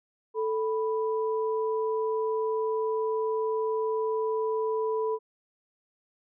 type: tone pair together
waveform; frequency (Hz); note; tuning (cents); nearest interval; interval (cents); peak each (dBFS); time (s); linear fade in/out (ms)
sine; 440 / 987.1; A4 / B5; 0 / -1; octave + major second; 1399; -26 / -33; 0.34-5.19; 50
effects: none